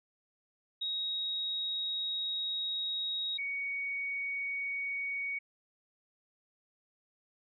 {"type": "tone pair in turn", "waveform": "sine", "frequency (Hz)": [3786, 2238], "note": ["A#7", "C#7"], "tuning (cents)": [26, 16], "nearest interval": "major sixth", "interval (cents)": 910, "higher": "first", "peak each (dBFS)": [-32, -33], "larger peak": "first", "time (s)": [[0.81, 3.38], [3.38, 5.39]], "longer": "first", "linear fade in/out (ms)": 10, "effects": []}